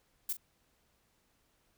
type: noise with echo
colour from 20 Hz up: violet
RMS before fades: -34 dBFS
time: 0.29-0.33 s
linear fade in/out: 5 ms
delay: 40 ms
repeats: 1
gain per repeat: -13 dB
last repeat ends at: 0.37 s
effects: pink hiss -73 dBFS RMS until 1.77 s